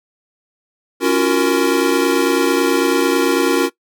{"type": "chord", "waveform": "square", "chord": "Gb major seventh", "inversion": "second", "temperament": "equal with one note detuned", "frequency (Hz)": [277.2, 340.9, 370, 466.2], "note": ["Db4", "F4", "Gb4", "Bb4"], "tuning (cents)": [0, -42, 0, 0], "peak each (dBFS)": -19, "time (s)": [1, 3.7], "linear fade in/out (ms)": 50, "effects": ["noise-tail reverb RT60 0.1 s tail -19 dB re dry"]}